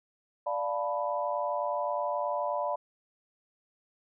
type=chord; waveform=sine; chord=B half-diminished seventh; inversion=first; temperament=equal; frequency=587.3 / 698.5 / 880 / 987.8 Hz; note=D5 / F5 / A5 / B5; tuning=0 / 0 / 0 / 0 cents; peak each=-32 / -35 / -37 / -33 dBFS; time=0.46-2.76 s; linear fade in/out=10 ms; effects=none